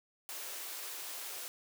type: high-pass noise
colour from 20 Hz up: white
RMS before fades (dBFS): -43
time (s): 0.29-1.48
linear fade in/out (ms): 0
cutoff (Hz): 320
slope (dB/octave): 48
effects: none